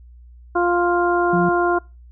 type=harmonic tone; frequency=350 Hz; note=F4; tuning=4 cents sharp; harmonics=1 / 2 / 3 / 4; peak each=-18 / -21 / -23 / -24 dBFS; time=0.55-1.79 s; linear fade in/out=10 ms
type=tone; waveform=sine; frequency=175.8 Hz; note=F3; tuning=12 cents sharp; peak=-18 dBFS; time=1.33-1.49 s; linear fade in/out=2 ms
effects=noise-tail reverb RT60 0.3 s tail -26 dB re dry + added 60 Hz sine -41 dBFS peak until 2.11 s